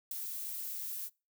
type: noise with ADSR envelope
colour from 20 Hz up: violet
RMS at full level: -35 dBFS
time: 0.11-1.1 s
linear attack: 4 ms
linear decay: 8 ms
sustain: -5 dB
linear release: 45 ms
effects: noise-tail reverb RT60 0.3 s tail -25 dB re dry